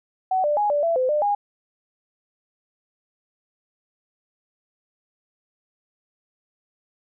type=tone with pitch steps; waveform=sine; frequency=751 / 592 / 831 / 584 / 669 / 512 / 599 / 818 Hz; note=F#5 / D5 / G#5 / D5 / E5 / C5 / D5 / G#5; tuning=+26 / +14 / +1 / -10 / +25 / -38 / +34 / -26 cents; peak=-18 dBFS; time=0.31-1.35 s; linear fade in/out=5 ms; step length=130 ms; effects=none